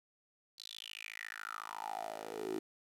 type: tone with high-pass filter sweep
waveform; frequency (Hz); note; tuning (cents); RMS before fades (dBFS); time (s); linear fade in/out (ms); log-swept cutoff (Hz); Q
10% pulse; 54; A1; -32; -44; 0.58-2.59; 5; 4300 to 340; 7.5
effects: resampled to 32000 Hz + 10-bit